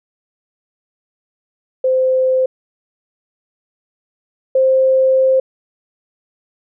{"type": "tone pair in turn", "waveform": "sine", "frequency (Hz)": [518, 525.2], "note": ["C5", "C5"], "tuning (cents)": [-17, 6], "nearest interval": "unison", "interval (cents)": 23, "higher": "second", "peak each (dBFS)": [-11, -9], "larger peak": "second", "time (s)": [[1.84, 2.46], [4.55, 5.4]], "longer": "second", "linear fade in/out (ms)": 5, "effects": []}